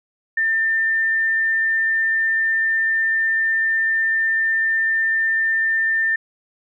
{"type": "tone", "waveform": "sine", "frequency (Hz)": 1796, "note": "A6", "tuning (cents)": 35, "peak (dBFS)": -16, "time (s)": [0.37, 6.16], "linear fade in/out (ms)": 5, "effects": []}